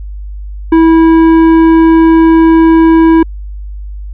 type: tone with tanh clipping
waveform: sine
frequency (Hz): 326.1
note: E4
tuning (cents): -19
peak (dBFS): -4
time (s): 0.72-3.23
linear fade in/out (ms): 5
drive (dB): 11
effects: added 50 Hz sine -20 dBFS peak until 4.13 s